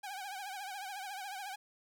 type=tone with vibrato; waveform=sawtooth; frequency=784 Hz; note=G5; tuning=in tune; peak=-37 dBFS; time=0.03-1.56 s; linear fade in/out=10 ms; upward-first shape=triangle; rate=14 Hz; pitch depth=120 cents each way; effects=none